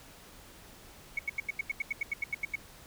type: tone bursts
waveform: sine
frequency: 2217 Hz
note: C#7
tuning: in tune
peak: -27 dBFS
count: 14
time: 1.17-2.556 s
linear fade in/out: 5 ms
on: 21 ms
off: 84 ms
effects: tanh soft clip ceiling -23 dBFS + pink hiss -53 dBFS RMS until 2.86 s